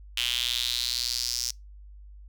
sawtooth tone with high-pass filter sweep, 121.8 Hz, B2, 24 cents flat, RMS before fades -29 dBFS, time 0.17-1.51 s, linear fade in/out 5 ms, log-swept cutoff 3000 to 5500 Hz, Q 4.8, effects noise-tail reverb RT60 0.2 s tail -25 dB re dry + added 50 Hz sine -44 dBFS peak until 2.28 s

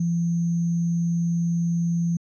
sine tone with sample-and-hold, 170 Hz, F3, 46 cents flat, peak -20 dBFS, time 0-2.17 s, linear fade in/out 5 ms, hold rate 6300 Hz, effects resampled to 24000 Hz

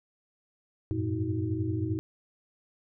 sine tone cluster, 93.1 / 103 / 115.9 / 317 / 371.5 Hz, F#2 / G#2 / A#2 / D#4 / F#4, +11 / -14 / -10 / +32 / +7 cents, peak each -34 / -36 / -32 / -32 / -39 dBFS, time 0.91-1.99 s, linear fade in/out 0 ms, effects none

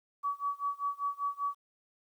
sine tone with tremolo, 1138 Hz, C#6, 45 cents sharp, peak -28 dBFS, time 0.23-1.55 s, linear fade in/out 20 ms, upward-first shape sine, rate 5.1 Hz, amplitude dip 95%, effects 11-bit

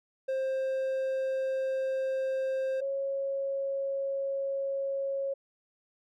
triangle / sine tone pair in turn, 529 / 548 Hz, C5 / C#5, +19 / -20 cents, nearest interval minor second, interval 61 cents, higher second, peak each -26 / -29 dBFS, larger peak first, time 0.28-2.81 / 2.81-5.34 s, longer neither, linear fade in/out 10 ms, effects none

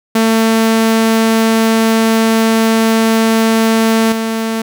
sawtooth tone with level steps, 224 Hz, A3, 31 cents sharp, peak -5 / -11 dBFS, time 0.15-4.62 s, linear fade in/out 5 ms, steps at 4.12 s, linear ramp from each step 2 ms, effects none

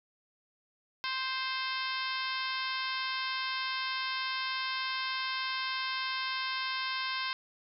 harmonic tone, 523.3 Hz, C5, in tune, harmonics 2 / 3 / 4 / 5 / 6 / 7 / 8 / 9 / 10, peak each -37 / -39 / -40 / -41 / -42 / -42 / -43 / -44 / -44 dBFS, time 1.04-7.33 s, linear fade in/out 0 ms, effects none

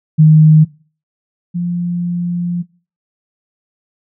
sine tone pair in turn, 155.56 / 174.61 Hz, D#3 / F3, 0 / 0 cents, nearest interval major second, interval 200 cents, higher second, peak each -3 / -15 dBFS, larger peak first, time 0.18-0.65 / 1.54-2.63 s, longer second, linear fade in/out 20 ms, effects noise-tail reverb RT60 0.4 s tail -22 dB re dry

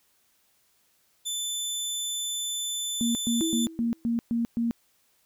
20% pulse tone, 3520 Hz, A7, in tune, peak -23 dBFS, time 1.25-3.67 s, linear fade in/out 20 ms
sine tone bursts, 233.1 Hz, A#3, in tune, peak -23 dBFS, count 7, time 3.01-4.71 s, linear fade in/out 0 ms, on 140 ms, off 120 ms
sine tone with exponential decay, 325.7 Hz, E4, 21 cents flat, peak -22 dBFS, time 3.41-4.06 s, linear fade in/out 5 ms, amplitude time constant 140 ms
effects white hiss -67 dBFS RMS until 5.25 s

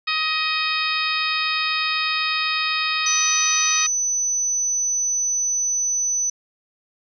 harmonic tone, 628 Hz, D#5, 16 cents sharp, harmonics 2 / 3 / 4 / 5 / 6 / 7 / 8, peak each -26 / -29 / -24 / -33 / -27 / -31 / -30 dBFS, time 0.07-3.87 s, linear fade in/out 10 ms
sine tone, 6000 Hz, F#8, 23 cents sharp, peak -19 dBFS, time 3.06-6.3 s, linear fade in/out 5 ms
effects none

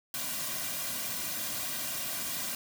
white noise with comb filter, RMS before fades -35 dBFS, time 0.14-2.55 s, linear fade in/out 2 ms, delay 2.3 ms, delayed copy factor -0.8, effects none

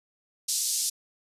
pink band-pass noise, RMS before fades -28 dBFS, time 0.48-0.9 s, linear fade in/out 10 ms, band 4900 to 11000 Hz, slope 24 dB/octave, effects resampled to 32000 Hz

